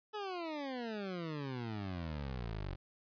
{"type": "exponential sweep", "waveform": "20% pulse", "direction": "down", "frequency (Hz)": [433.8, 44.43], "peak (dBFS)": -34, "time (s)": [0.13, 2.76], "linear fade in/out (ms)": 20, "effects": ["resampled to 11025 Hz"]}